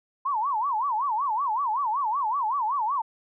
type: tone with vibrato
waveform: sine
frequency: 987.8 Hz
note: B5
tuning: in tune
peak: -23 dBFS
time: 0.25-3.02 s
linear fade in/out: 10 ms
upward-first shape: sine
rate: 5.3 Hz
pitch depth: 270 cents each way
effects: none